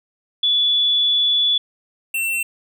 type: tone pair in turn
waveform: sine / square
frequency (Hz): 3437 / 2701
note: A7 / E7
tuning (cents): -41 / +42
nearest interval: major third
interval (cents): 417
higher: first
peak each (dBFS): -14 / -20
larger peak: first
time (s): 0.43-1.58 / 2.14-2.43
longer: first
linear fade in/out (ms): 5
effects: none